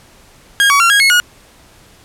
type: tone with pitch steps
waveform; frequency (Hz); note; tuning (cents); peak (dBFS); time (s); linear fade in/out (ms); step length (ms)
30% pulse; 1627 / 1130 / 1372 / 1641 / 2178 / 1447; G#6 / C#6 / F6 / G#6 / C#7 / F#6; -36 / +33 / -31 / -21 / -31 / -39; -5; 0.6-1.2; 0; 100
effects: pink hiss -45 dBFS RMS until 2.04 s + low-pass 12000 Hz 12 dB/octave